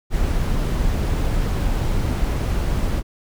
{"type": "noise", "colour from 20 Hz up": "brown", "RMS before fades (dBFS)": -20, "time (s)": [0.1, 3.03], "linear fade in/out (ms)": 50, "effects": []}